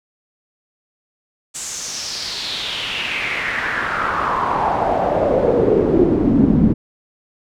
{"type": "noise with band-pass filter sweep", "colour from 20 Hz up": "brown", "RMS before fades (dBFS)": -18, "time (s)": [1.54, 6.74], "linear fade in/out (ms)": 20, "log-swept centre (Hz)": [7700, 210], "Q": 4.2, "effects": []}